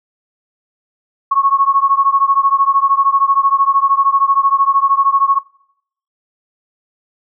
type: beating tone pair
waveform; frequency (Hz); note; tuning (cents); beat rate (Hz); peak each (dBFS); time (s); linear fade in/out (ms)
sine; 1096 / 1109; C#6 / C#6; -20 / 0; 13; -13; 1.31-5.39; 10
effects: noise-tail reverb RT60 0.7 s tail -21 dB re dry

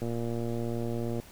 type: click train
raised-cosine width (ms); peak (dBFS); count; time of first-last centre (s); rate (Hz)
2; -21; 139; 0.02-1.199; 117
effects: pink hiss -52 dBFS RMS until 1.31 s

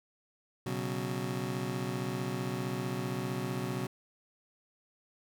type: chord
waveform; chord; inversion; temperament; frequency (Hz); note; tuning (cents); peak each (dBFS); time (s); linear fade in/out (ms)
25% pulse; B suspended second; none; just; 123.47 / 138.9 / 185.21; B2 / C#3 / F#3; 0 / +4 / +2; -33 / -35 / -34; 0.66-3.87; 5
effects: none

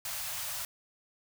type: band-stop noise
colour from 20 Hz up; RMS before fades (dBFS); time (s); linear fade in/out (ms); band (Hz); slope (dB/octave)
white; -37; 0.05-0.65; 2; 160 to 560; 96
effects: none

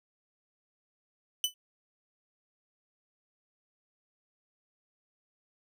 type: tone with exponential decay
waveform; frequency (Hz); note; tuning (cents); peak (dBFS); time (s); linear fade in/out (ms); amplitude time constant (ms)
sawtooth; 3000; F#7; +23; -19; 1.44-1.54; 1; 20
effects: none

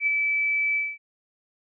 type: tone with ADSR envelope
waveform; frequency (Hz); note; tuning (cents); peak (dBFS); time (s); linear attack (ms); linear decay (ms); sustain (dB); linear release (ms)
sine; 2308; D7; -31; -18; 0-0.98; 68; 16; -3; 220
effects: none

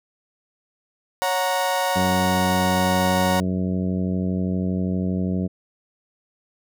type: chord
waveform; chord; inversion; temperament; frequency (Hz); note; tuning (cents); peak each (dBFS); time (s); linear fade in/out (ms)
35% pulse; F# major; second; equal with one note detuned; 554.4 / 732.3 / 932.3; C#5 / F#5 / A#5; 0 / -18 / 0; -23; 1.22-3.4; 0
type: harmonic tone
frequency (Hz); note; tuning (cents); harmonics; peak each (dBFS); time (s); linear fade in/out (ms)
92.5; F#2; 0; 1 / 2 / 3 / 4 / 5 / 6 / 7; -28 / -22 / -30 / -34 / -36 / -39 / -38; 1.95-5.48; 20
effects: none

